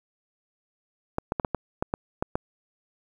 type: clicks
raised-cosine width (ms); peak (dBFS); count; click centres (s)
1; -11; 9; 1.184 / 1.321 / 1.398 / 1.448 / 1.547 / 1.825 / 1.939 / 2.225 / 2.355
effects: 8-bit